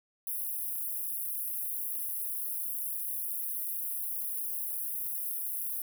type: high-pass noise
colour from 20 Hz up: white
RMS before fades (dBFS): -35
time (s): 0.27-5.82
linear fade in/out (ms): 2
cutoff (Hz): 10000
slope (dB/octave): 96
effects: none